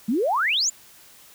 sine exponential sweep, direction up, 201.7 to 7459 Hz, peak -19 dBFS, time 0.08-0.7 s, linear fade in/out 10 ms, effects white hiss -50 dBFS RMS until 1.34 s

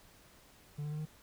triangle tone with pitch steps, 146.83 / 149.31 / 151.83 / 154.4 Hz, D3 / D3 / D#3 / D#3, 0 / +29 / -42 / -13 cents, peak -34 dBFS, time 0.78-1.056 s, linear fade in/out 10 ms, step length 69 ms, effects pink hiss -61 dBFS RMS until 1.22 s

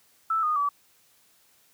sine tone with pitch steps, 1318.5 / 1230.2 / 1147.8 Hz, E6 / D#6 / D6, 0 / -20 / -40 cents, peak -22 dBFS, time 0.3-0.69 s, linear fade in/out 5 ms, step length 130 ms, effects white hiss -62 dBFS RMS until 1.73 s + high-pass 60 Hz 12 dB/octave

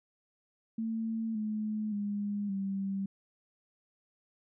sine tone with pitch steps, 224.3 / 214.2 / 204.5 / 195.26 Hz, A3 / A3 / G#3 / G3, +34 / -46 / -26 / -7 cents, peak -31 dBFS, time 0.78-3.06 s, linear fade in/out 5 ms, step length 570 ms, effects none

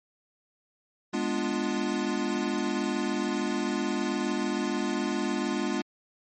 square chord, G# diminished seventh, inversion none, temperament equal, 207.7 / 246.9 / 293.7 / 349.2 Hz, G#3 / B3 / D4 / F4, 0 / 0 / 0 / 0 cents, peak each -33 dBFS, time 1.13-5.82 s, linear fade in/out 10 ms, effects MP3 32 kbps

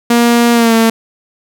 sawtooth tone with pitch glide, 236.6 to 226 Hz, A#3 to A3, +26 to +47 cents, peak -3 dBFS, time 0.1-0.9 s, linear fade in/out 5 ms, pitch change -79 cents, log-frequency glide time 0.53-0.74 s, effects none

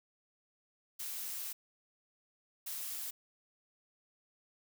blue noise bursts at uneven times, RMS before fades -41 dBFS, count 2, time 0.99-1.53 / 2.66-3.11 s, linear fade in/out 10 ms, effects none

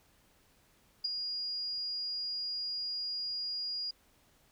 sine tone with ADSR envelope, 4860 Hz, D#8, 42 cents flat, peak -27 dBFS, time 1.04-3.91 s, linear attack 11 ms, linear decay 14 ms, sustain -7 dB, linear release 6 ms, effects pink hiss -67 dBFS RMS until 4.51 s

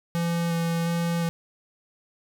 square tone with vibrato, 168.6 Hz, E3, 39 cents sharp, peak -24 dBFS, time 0.15-1.29 s, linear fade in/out 0 ms, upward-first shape square, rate 1.4 Hz, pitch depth 10 cents each way, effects none

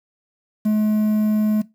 triangle tone with quantisation, 213.5 Hz, G#3, 48 cents sharp, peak -13 dBFS, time 0.65-1.62 s, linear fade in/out 10 ms, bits 7, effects noise-tail reverb RT60 0.2 s tail -18 dB re dry

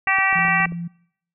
harmonic tone, 386.4 Hz, G4, 25 cents flat, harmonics 2 / 3 / 4 / 5 / 6 / 7, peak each -24 / -24 / -27 / -19 / -23 / -26 dBFS, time 0.07-0.66 s, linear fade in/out 5 ms
clicks, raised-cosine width 2 ms, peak -25 dBFS, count 9, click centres 0.071 / 0.186 / 0.328 / 0.39 / 0.451 / 0.483 / 0.603 / 0.663 / 0.722 s
sine tone, 171.1 Hz, F3, 35 cents flat, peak -26 dBFS, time 0.35-0.88 s, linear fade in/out 10 ms
effects noise-tail reverb RT60 0.7 s tail -25 dB re dry

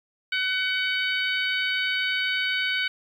harmonic tone, 752 Hz, F#5, 28 cents sharp, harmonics 2 / 3 / 4 / 5 / 6, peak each -27 / -28 / -29 / -34 / -37 dBFS, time 0.32-2.88 s, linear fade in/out 5 ms, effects 9-bit

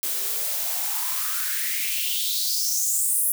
blue noise with high-pass filter sweep, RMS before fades -25 dBFS, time 0.03-3.32 s, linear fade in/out 0 ms, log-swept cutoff 320 to 11000 Hz, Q 4.5, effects none

